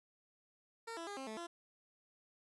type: tone with pitch steps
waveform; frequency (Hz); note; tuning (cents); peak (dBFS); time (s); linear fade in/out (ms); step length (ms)
15% pulse; 457.7 / 334 / 405.9 / 266.9 / 218.5 / 342; A#4 / E4 / G#4 / C4 / A3 / F4; -32 / +23 / -40 / +35 / -12 / -36; -37; 0.87-1.47; 10; 100
effects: resampled to 24000 Hz